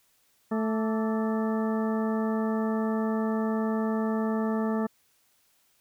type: harmonic tone with a mistuned harmonic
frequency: 220 Hz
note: A3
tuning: in tune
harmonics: 1 / 2 / 3 / 4 / 5 / 6 / 8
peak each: -26 / -32 / -36 / -38 / -40 / -42 / -44 dBFS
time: 0.51-4.87 s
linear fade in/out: 10 ms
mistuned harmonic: 5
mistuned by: +90 cents
effects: white hiss -67 dBFS RMS until 5.8 s